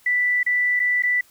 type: tone with dropouts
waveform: sine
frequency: 1975.5 Hz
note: B6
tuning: in tune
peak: -17 dBFS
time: 0.06-1.21 s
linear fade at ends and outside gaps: 5 ms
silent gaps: 0.431-0.463 / 0.795-0.799 / 1.024-1.034 s
effects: white hiss -55 dBFS RMS until 1.3 s